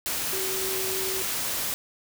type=tone in noise; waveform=sine; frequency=380 Hz; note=F#4; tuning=46 cents sharp; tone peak=-32 dBFS; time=0.33-1.22 s; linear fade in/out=0 ms; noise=white; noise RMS=-29 dBFS; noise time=0.06-1.74 s; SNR=-6 dB; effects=none